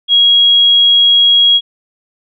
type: tone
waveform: sine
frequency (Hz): 3300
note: G#7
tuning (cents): -12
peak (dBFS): -5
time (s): 0.08-1.61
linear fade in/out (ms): 50
effects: none